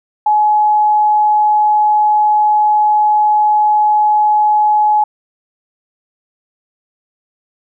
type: tone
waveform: sine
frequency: 846 Hz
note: G#5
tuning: 32 cents sharp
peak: -8 dBFS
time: 0.26-5.04 s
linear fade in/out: 5 ms
effects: none